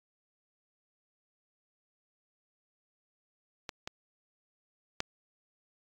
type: clicks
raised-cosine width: 0.2 ms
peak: -20 / -20 / -13 dBFS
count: 3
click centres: 3.692 / 3.875 / 5.004 s
effects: AAC 64 kbps